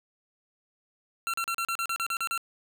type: tone bursts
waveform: 25% pulse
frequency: 1359 Hz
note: F6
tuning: 48 cents flat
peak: -24 dBFS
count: 11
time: 1.27-2.377 s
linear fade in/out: 0 ms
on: 67 ms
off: 37 ms
effects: none